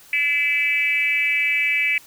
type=tone with frequency modulation; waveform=sine; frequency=2314 Hz; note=D7; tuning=26 cents flat; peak=-17 dBFS; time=0.13-1.98 s; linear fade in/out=2 ms; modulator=294 Hz; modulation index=1; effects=white hiss -48 dBFS RMS until 2.06 s